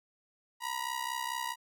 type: ring-modulated tone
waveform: sawtooth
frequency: 960 Hz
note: B5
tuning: 49 cents flat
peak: -27 dBFS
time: 0.6-1.56 s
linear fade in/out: 50 ms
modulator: 32.3 Hz
effects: none